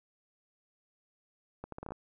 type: accelerating click train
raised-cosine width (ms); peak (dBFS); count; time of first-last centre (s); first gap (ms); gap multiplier
1; -27; 8; 1.64-1.92; 83; 0.74
effects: none